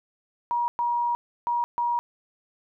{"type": "tone bursts at uneven times", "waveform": "sine", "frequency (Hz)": 954, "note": "A#5", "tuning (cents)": 40, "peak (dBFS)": -22, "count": 4, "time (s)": [[0.51, 0.68], [0.79, 1.15], [1.47, 1.64], [1.78, 1.99]], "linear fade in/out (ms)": 0, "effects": []}